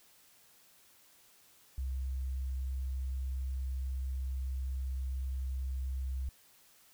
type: tone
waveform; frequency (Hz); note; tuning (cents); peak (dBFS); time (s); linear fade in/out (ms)
sine; 65.41; C2; 0; -33; 1.78-6.29; 0
effects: white hiss -63 dBFS RMS until 6.93 s